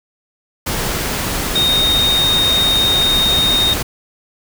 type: tone in noise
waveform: sine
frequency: 3704 Hz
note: A#7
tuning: 12 cents flat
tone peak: -12 dBFS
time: 1.55-3.74 s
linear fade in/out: 10 ms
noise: pink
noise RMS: -20 dBFS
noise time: 0.66-3.83 s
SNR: +5 dB
effects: none